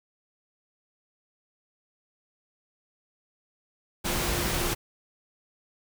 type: tone in noise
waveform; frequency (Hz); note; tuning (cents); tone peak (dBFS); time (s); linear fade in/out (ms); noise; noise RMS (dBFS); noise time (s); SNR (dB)
sine; 349.2; F4; 0; -36; 4.04-4.75; 20; pink; -28; 4.04-4.75; -11
effects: none